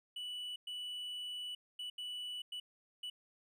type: tone bursts at uneven times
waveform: triangle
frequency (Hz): 2960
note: F#7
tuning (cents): 0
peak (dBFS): -39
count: 6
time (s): 0.16-0.56 / 0.67-1.55 / 1.79-1.9 / 1.98-2.42 / 2.52-2.6 / 3.03-3.1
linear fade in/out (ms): 5
effects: none